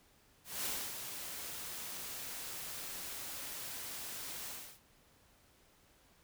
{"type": "noise with ADSR envelope", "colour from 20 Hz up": "white", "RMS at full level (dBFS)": -37, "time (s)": [0.44, 4.8], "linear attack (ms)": 210, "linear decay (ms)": 270, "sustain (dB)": -7, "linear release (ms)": 310, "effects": ["pink hiss -67 dBFS RMS until 6.23 s"]}